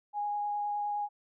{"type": "tone with vibrato", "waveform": "sine", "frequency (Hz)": 826, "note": "G#5", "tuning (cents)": -10, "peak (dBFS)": -30, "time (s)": [0.13, 1.09], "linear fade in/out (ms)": 50, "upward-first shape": "sine", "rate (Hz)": 9.7, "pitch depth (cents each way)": 8, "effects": []}